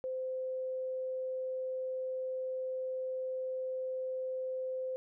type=tone; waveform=sine; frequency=517 Hz; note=C5; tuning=21 cents flat; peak=-34 dBFS; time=0.04-4.96 s; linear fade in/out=0 ms; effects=none